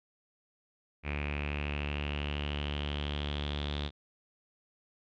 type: tone with low-pass filter sweep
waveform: sawtooth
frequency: 72.9 Hz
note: D2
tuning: 12 cents flat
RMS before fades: -35 dBFS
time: 1.03-3.91 s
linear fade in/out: 50 ms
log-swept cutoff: 2400 to 3600 Hz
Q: 7.5
effects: none